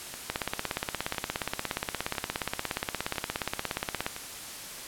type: two click trains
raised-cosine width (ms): 0.3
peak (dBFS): -21 / -12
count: 5 / 65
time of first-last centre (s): 0.14-4.164 / 0.3-4.065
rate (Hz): 0.994 / 17
effects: white hiss -41 dBFS RMS until 4.87 s + low-pass 12000 Hz 12 dB/octave